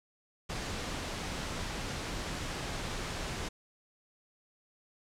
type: noise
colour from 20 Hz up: pink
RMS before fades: -37 dBFS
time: 0.49-3.49 s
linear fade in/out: 10 ms
effects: low-pass 7000 Hz 12 dB/octave